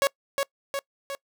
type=tone with echo; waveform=sawtooth; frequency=554.4 Hz; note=C#5; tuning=in tune; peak=-15 dBFS; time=0.02-0.07 s; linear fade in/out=0 ms; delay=360 ms; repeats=3; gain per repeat=-4 dB; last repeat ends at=1.15 s; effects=noise-tail reverb RT60 0.1 s tail -24 dB re dry